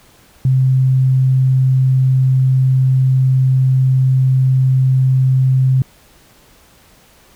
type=tone; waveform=sine; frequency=130.81 Hz; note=C3; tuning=in tune; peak=-9 dBFS; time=0.45-5.82 s; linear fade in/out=2 ms; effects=pink hiss -48 dBFS RMS until 7.35 s